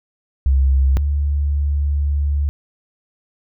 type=tone pair in turn; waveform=sine; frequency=67.1 / 71.98 Hz; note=C2 / D2; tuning=+44 / -34 cents; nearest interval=minor second; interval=122 cents; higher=second; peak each=-11 / -15 dBFS; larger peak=first; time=0.46-0.97 / 0.97-2.49 s; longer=second; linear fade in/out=0 ms; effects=none